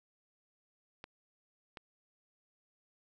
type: clicks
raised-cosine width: 0.3 ms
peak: -29 dBFS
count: 2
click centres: 1.041 / 1.772 s
effects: none